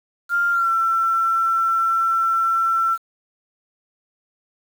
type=tone with pitch glide; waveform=sine; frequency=1396.9 to 1345.4 Hz; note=F6 to E6; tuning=0 to +35 cents; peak=-16 dBFS; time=0.29-2.98 s; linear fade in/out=50 ms; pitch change=-65 cents; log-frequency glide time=0.51-0.71 s; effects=7-bit